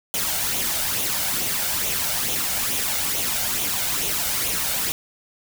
white noise with flanger, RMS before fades -24 dBFS, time 0.14-4.92 s, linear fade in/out 0 ms, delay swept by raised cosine 0.3 to 1.4 ms, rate 2.3 Hz, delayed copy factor +0.5, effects none

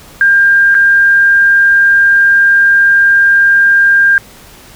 sine tone with dropouts, 1600 Hz, G6, 35 cents sharp, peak -4 dBFS, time 0.21-4.18 s, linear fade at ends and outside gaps 1 ms, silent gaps 0.745-0.75 s, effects pink hiss -37 dBFS RMS until 4.75 s

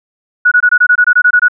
sine tone bursts, 1464 Hz, F#6, 19 cents flat, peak -4 dBFS, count 12, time 0.45-1.484 s, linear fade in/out 10 ms, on 66 ms, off 22 ms, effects none

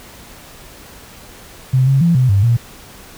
sine tone with pitch steps, 129.8 / 135.6 / 169.9 / 128.1 / 98.9 / 117.9 Hz, C3 / C#3 / F3 / C3 / G2 / A#2, -13 / -38 / -47 / -36 / +16 / +20 cents, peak -9 dBFS, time 1.73-2.57 s, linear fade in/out 10 ms, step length 140 ms, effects pink hiss -39 dBFS RMS until 3.17 s

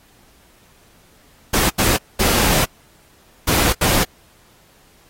pink noise bursts at uneven times, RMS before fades -17 dBFS, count 5, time 1.53-1.7 / 1.78-1.97 / 2.19-2.65 / 3.47-3.73 / 3.81-4.04 s, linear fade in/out 10 ms, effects pink hiss -53 dBFS RMS until 5.09 s + AAC 48 kbps

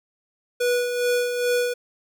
square tone with tremolo, 488.5 Hz, B4, 19 cents flat, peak -19 dBFS, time 0.6-1.74 s, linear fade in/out 10 ms, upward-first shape sine, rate 2.4 Hz, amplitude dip 50%, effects none

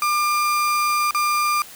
35% pulse tone with dropouts, 1197 Hz, D6, 33 cents sharp, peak -16 dBFS, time 0.02-1.62 s, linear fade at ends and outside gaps 1 ms, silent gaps 1.109-1.147 s, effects white hiss -41 dBFS RMS until 1.75 s

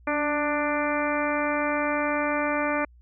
harmonic tone with a mistuned harmonic, 295.7 Hz, D4, 12 cents sharp, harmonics 1 / 2 / 3 / 4 / 5 / 6 / 7 / 8, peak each -29 / -28 / -32 / -31 / -33 / -35 / -35 / -34 dBFS, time 0.07-2.85 s, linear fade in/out 5 ms, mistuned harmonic 1, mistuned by -33 cents, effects added 60 Hz sine -50 dBFS peak until 3.01 s

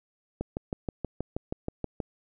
click train, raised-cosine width 2 ms, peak -17 dBFS, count 11, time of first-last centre 0.41-2.002 s, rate 6.28 Hz, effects none

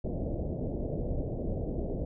pink low-pass noise, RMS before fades -33 dBFS, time 0.04-2.05 s, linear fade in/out 5 ms, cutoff 640 Hz, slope 48 dB/octave, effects none

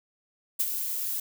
violet noise with ADSR envelope, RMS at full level -24 dBFS, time 0.59-1.2 s, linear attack 15 ms, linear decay 45 ms, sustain -7 dB, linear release 3 ms, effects none

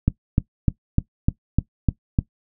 click train, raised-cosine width 5 ms, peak -4 dBFS, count 8, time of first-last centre 0.08-2.188 s, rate 3.32 Hz, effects noise-tail reverb RT60 0.1 s tail -17 dB re dry

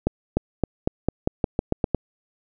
accelerating click train, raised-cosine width 2 ms, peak -6 dBFS, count 11, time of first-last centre 0.07-1.947 s, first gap 300 ms, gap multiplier 0.89, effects none

